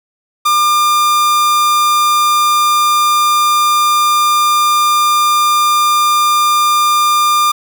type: tone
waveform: 45% pulse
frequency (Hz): 1200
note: D6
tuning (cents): +37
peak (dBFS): -9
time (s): 0.45-7.52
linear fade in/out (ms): 10
effects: 7-bit